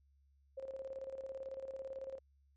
sine tone with tremolo, 534 Hz, C5, 35 cents sharp, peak -40 dBFS, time 0.57-2.19 s, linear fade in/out 10 ms, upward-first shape square, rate 18 Hz, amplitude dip 60%, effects added 69 Hz sine -67 dBFS peak until 2.56 s + MP3 32 kbps

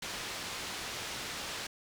white low-pass noise, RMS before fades -40 dBFS, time 0.02-1.67 s, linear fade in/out 5 ms, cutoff 5000 Hz, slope 12 dB/octave, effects none

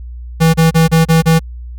square tone bursts, 162.7 Hz, E3, 22 cents flat, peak -7 dBFS, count 6, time 0.4-1.395 s, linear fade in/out 20 ms, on 140 ms, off 31 ms, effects added 60 Hz sine -25 dBFS peak until 1.78 s

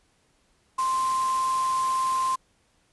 sine tone in noise, 1046.5 Hz, C6, in tune, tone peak -22 dBFS, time 0.78-2.36 s, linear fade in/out 10 ms, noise white, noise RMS -37 dBFS, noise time 0.78-2.36 s, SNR +12 dB, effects pink hiss -66 dBFS RMS until 2.92 s + resampled to 24000 Hz

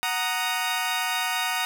15% pulse chord, D# minor, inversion first, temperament equal, 740 / 932.3 / 1244.5 Hz, F#5 / A#5 / D#6, 0 / 0 / 0 cents, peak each -22 / -22 / -24 dBFS, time 0.03-1.65 s, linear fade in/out 0 ms, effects none

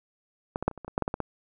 clicks, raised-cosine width 1 ms, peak -14 / -17 / -8 / -29 / -28 / -25 / -24 / -11 / -12 / -14 / -15 / -14 dBFS, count 12, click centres 0.559 / 0.626 / 0.68 / 0.713 / 0.777 / 0.847 / 0.88 / 0.979 / 1.023 / 1.079 / 1.141 / 1.203 s, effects none

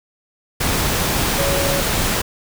sine tone in noise, 557 Hz, C#5, 8 cents sharp, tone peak -21 dBFS, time 1.38-1.81 s, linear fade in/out 10 ms, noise pink, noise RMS -19 dBFS, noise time 0.6-2.22 s, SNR -5 dB, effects none

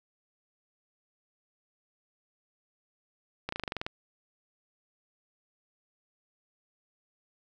slowing click train, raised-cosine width 0.3 ms, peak -17 dBFS, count 10, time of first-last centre 3.49-3.865 s, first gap 34 ms, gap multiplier 1.05, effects none

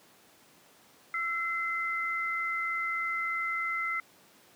sine tone pair together, 1338.4 / 2055 Hz, E6 / C7, +26 / -32 cents, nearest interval perfect fifth, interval 742 cents, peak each -33 / -31 dBFS, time 1.14-4 s, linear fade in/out 2 ms, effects pink hiss -59 dBFS RMS until 4.55 s + high-pass 200 Hz 12 dB/octave

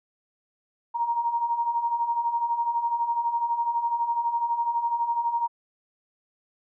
sine beating tone pair, 929 / 941 Hz, A#5 / A#5, -6 / +16 cents, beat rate 12 Hz, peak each -30 / -24 dBFS, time 0.94-5.48 s, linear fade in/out 20 ms, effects none

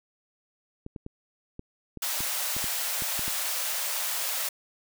clicks, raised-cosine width 3 ms, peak -25 dBFS, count 11, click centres 0.864 / 0.962 / 1.064 / 1.594 / 1.973 / 2.206 / 2.566 / 2.642 / 3.022 / 3.193 / 3.28 s
white high-pass noise, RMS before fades -30 dBFS, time 2.02-4.49 s, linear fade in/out 5 ms, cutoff 520 Hz, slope 48 dB/octave
effects none

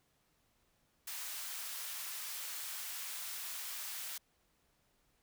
white high-pass noise, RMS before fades -43 dBFS, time 1.07-4.18 s, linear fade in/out 5 ms, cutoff 1000 Hz, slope 12 dB/octave, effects pink hiss -75 dBFS RMS until 5.22 s

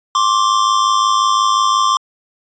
square tone pair together, 1059 / 1164.6 Hz, C6 / D6, +21 / -15 cents, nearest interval major second, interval 164 cents, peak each -15 dBFS, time 0.15-1.97 s, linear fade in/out 2 ms, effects resampled to 16000 Hz

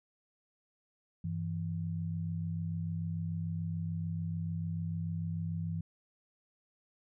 sine tone pair together, 98 / 164.82 Hz, G2 / E3, 0 / 0 cents, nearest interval major sixth, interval 900 cents, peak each -37 / -35 dBFS, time 1.24-5.81 s, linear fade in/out 5 ms, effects none

